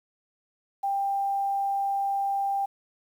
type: tone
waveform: sine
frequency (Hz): 792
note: G5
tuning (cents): +18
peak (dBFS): -24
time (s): 0.83-2.66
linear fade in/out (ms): 10
effects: 9-bit